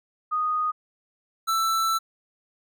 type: tone pair in turn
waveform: sine / square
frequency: 1240 / 1327.5 Hz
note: D#6 / E6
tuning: -6 / +12 cents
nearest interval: minor second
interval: 118 cents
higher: second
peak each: -22 dBFS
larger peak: neither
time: 0.31-0.72 / 1.47-1.99 s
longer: second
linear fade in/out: 20 ms
effects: none